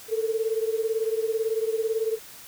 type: beating tone pair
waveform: sine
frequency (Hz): 440 / 458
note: A4 / A#4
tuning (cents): 0 / -31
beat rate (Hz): 18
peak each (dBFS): -25 / -28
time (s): 0.08-2.19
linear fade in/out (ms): 50
effects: white hiss -45 dBFS RMS until 2.47 s